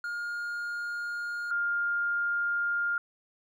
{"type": "tone pair in turn", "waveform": ["triangle", "sine"], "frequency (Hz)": [1418, 1406.6], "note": ["F6", "F6"], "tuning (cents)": [26, 12], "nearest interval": "unison", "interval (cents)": 14, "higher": "first", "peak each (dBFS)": [-30, -26], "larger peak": "second", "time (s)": [[0.04, 1.51], [1.51, 2.98]], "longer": "neither", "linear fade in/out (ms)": 2, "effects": []}